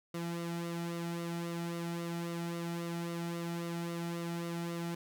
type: tone with flanger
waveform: sawtooth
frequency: 170 Hz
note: F3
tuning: 46 cents flat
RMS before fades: -38 dBFS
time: 0.14-4.95 s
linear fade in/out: 5 ms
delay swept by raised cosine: 1.2 to 1.88 ms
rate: 3.7 Hz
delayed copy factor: -0.65
effects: none